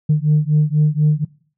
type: beating tone pair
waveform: sine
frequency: 149.5 / 153.6 Hz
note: D3 / D#3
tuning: +31 / -22 cents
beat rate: 4.1 Hz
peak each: -14 dBFS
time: 0.09-1.25 s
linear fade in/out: 10 ms
effects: noise-tail reverb RT60 0.5 s tail -23 dB re dry + tanh soft clip ceiling -7 dBFS